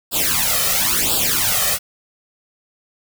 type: noise with flanger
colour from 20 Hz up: white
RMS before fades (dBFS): -18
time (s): 0.11-1.79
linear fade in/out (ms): 50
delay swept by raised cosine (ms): 0.24 to 1.64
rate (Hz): 0.97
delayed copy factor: +1
effects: none